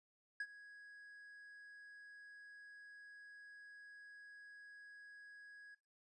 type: tone with ADSR envelope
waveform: triangle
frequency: 1661.2 Hz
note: G#6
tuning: in tune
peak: -36 dBFS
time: 0.4-5.75 s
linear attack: 4 ms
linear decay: 55 ms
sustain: -17 dB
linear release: 9 ms
effects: noise-tail reverb RT60 0.3 s tail -20 dB re dry + resampled to 24000 Hz